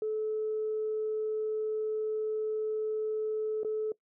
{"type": "tone with dropouts", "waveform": "sine", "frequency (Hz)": 432.7, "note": "A4", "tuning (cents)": -29, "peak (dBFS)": -28, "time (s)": [0.02, 3.92], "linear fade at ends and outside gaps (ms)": 2, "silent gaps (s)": [3.633, 3.647], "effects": ["noise-tail reverb RT60 0.1 s tail -21 dB re dry", "tanh soft clip ceiling -24 dBFS"]}